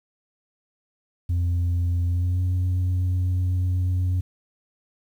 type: tone with pitch glide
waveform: sine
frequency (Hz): 87.31 to 90.81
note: F2 to F#2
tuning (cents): 0 to -32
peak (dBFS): -17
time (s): 1.29-4.21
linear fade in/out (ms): 10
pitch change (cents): +68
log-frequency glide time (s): 2.08-2.4
effects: tanh soft clip ceiling -19 dBFS + 9-bit